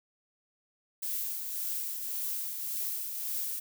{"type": "noise with tremolo", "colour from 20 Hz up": "violet", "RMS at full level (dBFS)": -33, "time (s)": [1.02, 3.6], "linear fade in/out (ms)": 10, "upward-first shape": "triangle", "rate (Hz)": 1.8, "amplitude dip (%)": 45, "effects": []}